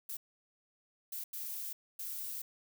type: noise bursts at uneven times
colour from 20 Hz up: violet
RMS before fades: -41 dBFS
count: 4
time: 0.09-0.17 / 1.12-1.24 / 1.33-1.73 / 1.99-2.42 s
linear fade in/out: 5 ms
effects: none